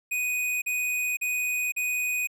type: tone bursts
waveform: square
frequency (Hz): 2489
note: D#7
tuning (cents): 0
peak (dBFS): -26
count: 4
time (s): 0.11-2.273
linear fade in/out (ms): 10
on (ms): 510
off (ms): 41
effects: none